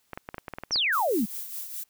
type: clicks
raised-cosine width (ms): 0.5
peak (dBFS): -20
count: 11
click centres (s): 0.133 / 0.175 / 0.289 / 0.344 / 0.382 / 0.482 / 0.537 / 0.585 / 0.636 / 0.709 / 0.759
type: exponential sweep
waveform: sine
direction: down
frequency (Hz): 6170 to 185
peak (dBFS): -22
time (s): 0.71-1.26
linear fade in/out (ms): 20
type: noise with tremolo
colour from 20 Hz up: violet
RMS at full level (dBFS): -34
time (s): 0.92-1.84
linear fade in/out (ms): 10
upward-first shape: triangle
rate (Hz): 4.9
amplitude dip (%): 60
effects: white hiss -69 dBFS RMS until 1.89 s